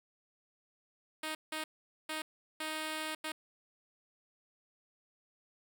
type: tone bursts at uneven times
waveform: 5% pulse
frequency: 312.1 Hz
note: D#4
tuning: 5 cents sharp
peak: -25 dBFS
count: 5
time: 1.23-1.35 / 1.52-1.64 / 2.09-2.22 / 2.6-3.15 / 3.24-3.32 s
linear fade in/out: 5 ms
effects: none